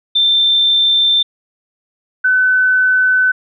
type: tone pair in turn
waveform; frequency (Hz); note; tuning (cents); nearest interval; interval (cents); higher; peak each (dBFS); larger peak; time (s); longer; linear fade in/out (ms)
sine; 3567 / 1510.2; A7 / F#6; +23 / +35; octave + minor third; 1488; first; -9; neither; 0.15-1.23 / 2.24-3.32; neither; 10
effects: none